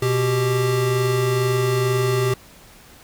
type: tone pair together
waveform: square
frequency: 123.47 / 392.6 Hz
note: B2 / G4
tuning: 0 / +3 cents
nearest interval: octave + minor sixth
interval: 2003 cents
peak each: -21 dBFS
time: 0.02-2.34 s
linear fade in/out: 5 ms
effects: pink hiss -47 dBFS RMS until 3.03 s